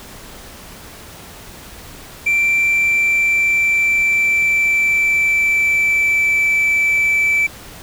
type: tone with pitch glide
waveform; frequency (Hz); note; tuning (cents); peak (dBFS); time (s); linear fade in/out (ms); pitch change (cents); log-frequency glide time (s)
triangle; 2349 to 2319; D7 to D7; 0 to -22; -10; 2.26-7.47; 10; -22; 2.53-6.55
effects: tanh soft clip ceiling -7 dBFS + pink hiss -37 dBFS RMS until 7.82 s